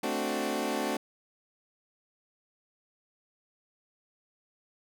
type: chord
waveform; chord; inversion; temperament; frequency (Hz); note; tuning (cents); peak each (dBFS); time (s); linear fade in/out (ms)
20% pulse; D dominant seventh; second; equal; 220 / 261.6 / 293.7 / 370; A3 / C4 / D4 / F#4; 0 / 0 / 0 / 0; -30; 0.03-0.97; 5
effects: none